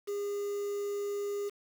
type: tone with quantisation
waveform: triangle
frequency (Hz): 406.6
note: G#4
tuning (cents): -37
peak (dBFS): -30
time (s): 0.07-1.5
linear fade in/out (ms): 20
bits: 8
effects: none